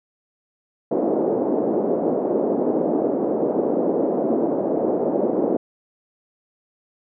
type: band-pass noise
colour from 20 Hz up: pink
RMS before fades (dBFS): -21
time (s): 0.91-5.57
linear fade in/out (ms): 5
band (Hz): 260 to 600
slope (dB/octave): 24
effects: none